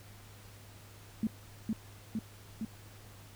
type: tone with echo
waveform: sine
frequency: 219.4 Hz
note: A3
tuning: 5 cents flat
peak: -27 dBFS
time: 1.23-1.27 s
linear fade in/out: 2 ms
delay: 460 ms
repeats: 3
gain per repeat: -2 dB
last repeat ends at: 2.65 s
effects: added 102 Hz sine -53 dBFS peak until 3.35 s + pink hiss -56 dBFS RMS until 3.35 s